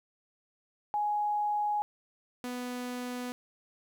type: tone pair in turn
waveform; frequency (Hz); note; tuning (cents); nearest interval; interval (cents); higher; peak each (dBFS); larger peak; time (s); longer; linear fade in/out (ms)
sine / sawtooth; 834 / 247.5; G#5 / B3; +7 / +4; octave + major sixth; 2103; first; -27 / -31; first; 0.94-1.82 / 2.44-3.32; neither; 0
effects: 11-bit